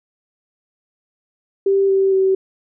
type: tone with pitch steps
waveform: sine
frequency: 392 / 387.1 / 382.2 Hz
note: G4 / G4 / G4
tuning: 0 / -22 / -44 cents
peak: -12 dBFS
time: 1.66-2.35 s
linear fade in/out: 5 ms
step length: 230 ms
effects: none